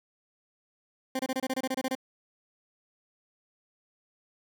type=tone bursts; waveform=20% pulse; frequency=261.6 Hz; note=C4; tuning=in tune; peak=-23 dBFS; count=12; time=1.15-1.952 s; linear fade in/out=5 ms; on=43 ms; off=26 ms; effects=none